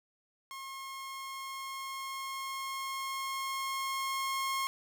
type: tone with level ramp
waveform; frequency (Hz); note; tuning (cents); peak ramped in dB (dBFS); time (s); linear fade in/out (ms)
sawtooth; 1077; C6; +50; -38 to -27; 0.51-4.67; 0
effects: none